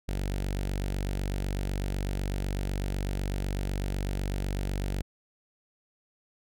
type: tone with notch filter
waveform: sawtooth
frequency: 48 Hz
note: G1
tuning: 36 cents flat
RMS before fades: -31 dBFS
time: 0.08-5.02 s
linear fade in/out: 10 ms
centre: 1100 Hz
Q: 1.7
effects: none